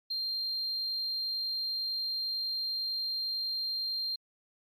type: tone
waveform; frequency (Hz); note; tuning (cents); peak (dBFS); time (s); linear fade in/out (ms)
sine; 4183; C8; -1; -29; 0.1-4.16; 10
effects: tanh soft clip ceiling -28 dBFS + MP3 64 kbps